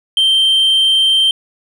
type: tone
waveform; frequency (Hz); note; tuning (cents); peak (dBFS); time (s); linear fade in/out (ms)
sine; 3136; G7; 0; -6; 0.17-1.31; 2
effects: tanh soft clip ceiling -8 dBFS